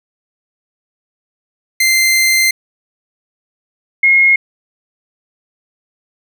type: tone pair in turn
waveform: sawtooth / sine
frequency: 2083 / 2154 Hz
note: C7 / C7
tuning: -8 / +50 cents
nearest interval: minor second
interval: 58 cents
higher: second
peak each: -6 dBFS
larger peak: neither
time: 1.8-2.51 / 4.03-4.36 s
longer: first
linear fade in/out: 5 ms
effects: none